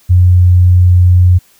sine tone, 89.8 Hz, F2, 49 cents sharp, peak -3 dBFS, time 0.09-1.39 s, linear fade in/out 20 ms, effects white hiss -48 dBFS RMS until 1.59 s

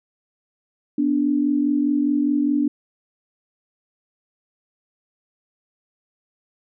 sine tone pair together, 246.9 / 291.8 Hz, B3 / D4, 0 / -11 cents, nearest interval minor third, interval 289 cents, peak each -22 / -18 dBFS, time 0.98-2.68 s, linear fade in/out 5 ms, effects none

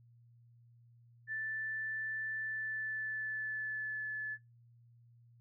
sine tone with pitch glide, 1760 to 1728.8 Hz, A6 to A6, 0 to -31 cents, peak -36 dBFS, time 1.27-4.38 s, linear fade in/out 50 ms, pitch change -31 cents, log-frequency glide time 2.4-4.07 s, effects noise-tail reverb RT60 0.2 s tail -19 dB re dry + added 118 Hz sine -60 dBFS peak until 5.4 s

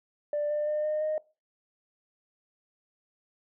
sine tone with pitch steps, 590 / 596.9 / 603.8 / 610.8 / 617.9 Hz, D5 / D5 / D5 / D#5 / D#5, +8 / +28 / +48 / -32 / -12 cents, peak -25 dBFS, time 0.33-1.18 s, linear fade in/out 2 ms, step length 170 ms, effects noise-tail reverb RT60 0.3 s tail -22 dB re dry + tanh soft clip ceiling -23 dBFS

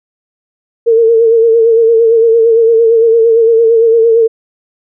sine tone with vibrato, 456 Hz, A#4, 38 cents flat, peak -4 dBFS, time 0.86-4.28 s, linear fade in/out 20 ms, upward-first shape sine, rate 8.8 Hz, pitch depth 45 cents each way, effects none

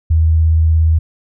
sine tone with vibrato, 80.2 Hz, E2, 47 cents flat, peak -8 dBFS, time 0.1-0.99 s, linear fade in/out 10 ms, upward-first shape triangle, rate 17 Hz, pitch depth 20 cents each way, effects none

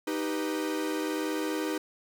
45% pulse chord, Eb augmented, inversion none, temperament equal, 311.1 / 392 / 493.9 Hz, Eb4 / G4 / B4, 0 / 0 / 0 cents, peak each -31 / -35 / -36 dBFS, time 0.07-1.78 s, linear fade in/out 5 ms, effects none

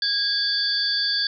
sine tone cluster, 1638 / 3453 / 4518 / 4843 Hz, G#6 / A7 / C#8 / D#8, -24 / -33 / +32 / -48 cents, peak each -28 / -28 / -23 / -27 dBFS, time 0.02-1.27 s, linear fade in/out 2 ms, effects none

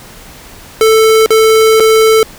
square tone with dropouts, 441.3 Hz, A4, 5 cents sharp, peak -5 dBFS, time 0.81-2.23 s, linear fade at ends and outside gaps 1 ms, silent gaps 1.261-1.305 / 1.799-1.804 s, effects pink hiss -34 dBFS RMS until 2.38 s

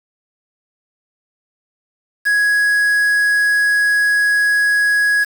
triangle tone with quantisation, 1667 Hz, G#6, 6 cents sharp, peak -10 dBFS, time 2.25-5.25 s, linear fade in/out 20 ms, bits 5, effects none

